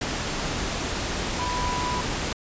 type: tone in noise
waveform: sine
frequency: 987.8 Hz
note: B5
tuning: in tune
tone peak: -27 dBFS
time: 1.39-2.01 s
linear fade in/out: 5 ms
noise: pink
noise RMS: -28 dBFS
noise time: 0.01-2.33 s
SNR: -2 dB
effects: resampled to 16000 Hz